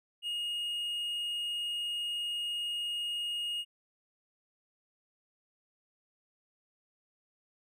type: tone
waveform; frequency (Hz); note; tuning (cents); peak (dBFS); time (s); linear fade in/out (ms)
triangle; 2863; F7; +42; -31; 0.22-3.65; 50
effects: none